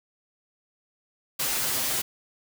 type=noise with comb filter; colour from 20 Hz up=white; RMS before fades=-27 dBFS; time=1.39-2.02 s; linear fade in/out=10 ms; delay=7.7 ms; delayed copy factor=+0.75; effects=none